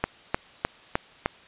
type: click train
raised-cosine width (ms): 0.5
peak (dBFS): -7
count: 5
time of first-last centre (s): 0.04-1.26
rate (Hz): 3.28
effects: white hiss -51 dBFS RMS until 1.47 s + resampled to 8000 Hz